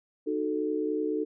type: chord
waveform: sine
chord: D# diminished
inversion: none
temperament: equal with one note detuned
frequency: 306.3 / 370 / 440 Hz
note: D#4 / F#4 / A4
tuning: -27 / 0 / 0 cents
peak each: -30 / -34 / -30 dBFS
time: 0.26-1.25 s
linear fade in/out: 20 ms
effects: none